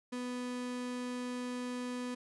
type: tone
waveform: 35% pulse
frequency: 247.9 Hz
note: B3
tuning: 7 cents sharp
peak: -35 dBFS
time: 0.12-2.15 s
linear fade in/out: 10 ms
effects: resampled to 24000 Hz